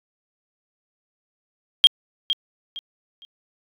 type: tone with echo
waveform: sine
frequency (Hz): 3224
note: G7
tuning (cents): +48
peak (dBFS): -6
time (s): 1.84-1.87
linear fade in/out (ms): 0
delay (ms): 460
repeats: 3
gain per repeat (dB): -12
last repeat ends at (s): 3.25
effects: tanh soft clip ceiling -3 dBFS